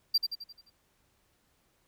triangle tone with echo, 4717 Hz, D8, 7 cents sharp, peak -20 dBFS, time 0.14-0.18 s, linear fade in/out 10 ms, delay 87 ms, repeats 6, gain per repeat -6 dB, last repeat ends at 0.702 s, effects pink hiss -71 dBFS RMS until 1.87 s

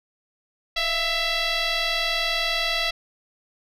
sine tone with frequency modulation, 645 Hz, E5, 38 cents flat, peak -19 dBFS, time 0.76-2.91 s, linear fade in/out 10 ms, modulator 665 Hz, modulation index 6.2, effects tanh soft clip ceiling -20 dBFS

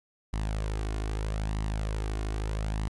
sawtooth tone with flanger, 52.9 Hz, G#1, 33 cents sharp, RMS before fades -31 dBFS, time 0.33-2.88 s, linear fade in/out 0 ms, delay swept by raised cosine 1 to 2.8 ms, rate 0.79 Hz, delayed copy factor +0.5, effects resampled to 24000 Hz

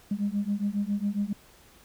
sine beating tone pair, 200 / 207.3 Hz, G3 / G#3, +35 / -3 cents, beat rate 7.3 Hz, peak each -28 dBFS, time 0.11-1.33 s, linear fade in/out 5 ms, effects tanh soft clip ceiling -19 dBFS + pink hiss -56 dBFS RMS until 1.84 s

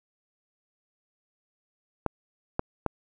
clicks, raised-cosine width 1 ms, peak -11 dBFS, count 3, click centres 2.063 / 2.594 / 2.863 s, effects none

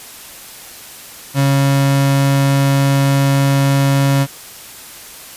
35% pulse tone, 138.2 Hz, C#3, 5 cents flat, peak -9 dBFS, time 1.34-4.27 s, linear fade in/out 50 ms, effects white hiss -35 dBFS RMS until 5.36 s + resampled to 32000 Hz

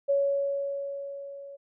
sine tone with level ramp, 559 Hz, C#5, 14 cents sharp, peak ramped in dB -20 to -41 dBFS, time 0.08-1.57 s, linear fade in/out 20 ms, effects none

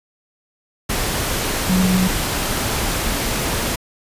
sine tone in noise, 185 Hz, F#3, in tune, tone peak -14 dBFS, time 1.69-2.08 s, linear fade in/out 10 ms, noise pink, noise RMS -21 dBFS, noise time 0.89-3.76 s, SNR +4 dB, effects resampled to 32000 Hz

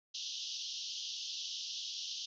pink band-pass noise, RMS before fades -42 dBFS, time 0.14-2.26 s, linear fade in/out 10 ms, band 2900 to 6200 Hz, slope 96 dB/octave, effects none

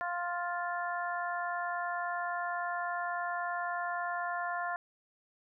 harmonic tone, 350.2 Hz, F4, 5 cents sharp, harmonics 2 / 3 / 4 / 5, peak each -36 / -38 / -39 / -40 dBFS, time 0.01-4.76 s, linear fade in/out 0 ms, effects none

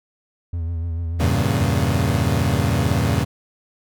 triangle tone with vibrato, 83.6 Hz, E2, 25 cents sharp, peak -20 dBFS, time 0.53-1.64 s, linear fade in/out 5 ms, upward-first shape triangle, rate 6.8 Hz, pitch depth 62 cents each way
30% pulse chord, E diminished seventh, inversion none, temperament equal, 82.41 / 98 / 116.54 / 138.59 Hz, E2 / G2 / Bb2 / Db3, 0 / 0 / 0 / 0 cents, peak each -20 / -20 / -20 / -20 dBFS, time 1.19-3.25 s, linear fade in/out 20 ms
effects none

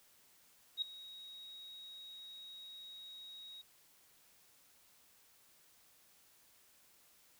sine tone with ADSR envelope, 3790 Hz, A#7, 28 cents sharp, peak -31 dBFS, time 0.77-3.62 s, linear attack 49 ms, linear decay 5 ms, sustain -18 dB, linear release 12 ms, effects white hiss -67 dBFS RMS until 7.39 s

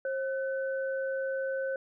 sine tone pair together, 535 / 1513.2 Hz, C5 / F#6, +38 / +38 cents, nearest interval octave + tritone, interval 1800 cents, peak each -30 / -38 dBFS, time 0.05-1.76 s, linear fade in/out 2 ms, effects none

